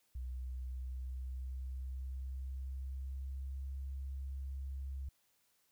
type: tone with pitch glide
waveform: sine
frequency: 62.9 to 67.41 Hz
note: B1 to C#2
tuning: +32 to -48 cents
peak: -39 dBFS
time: 0.15-5.09 s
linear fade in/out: 5 ms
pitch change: +120 cents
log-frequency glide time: 0.26-3.75 s
effects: white hiss -75 dBFS RMS until 5.71 s